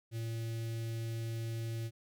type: tone with notch filter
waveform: square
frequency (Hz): 114.1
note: A#2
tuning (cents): -37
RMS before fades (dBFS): -38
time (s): 0.11-1.91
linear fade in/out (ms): 50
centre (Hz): 1000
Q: 0.53
effects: none